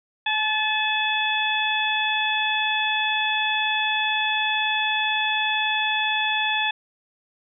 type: harmonic tone with a mistuned harmonic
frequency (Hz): 859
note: A5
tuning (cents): -42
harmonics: 1 / 2 / 3 / 4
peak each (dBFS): -26 / -26 / -26 / -26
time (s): 0.26-6.71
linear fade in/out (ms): 5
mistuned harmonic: 2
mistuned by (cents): +17
effects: none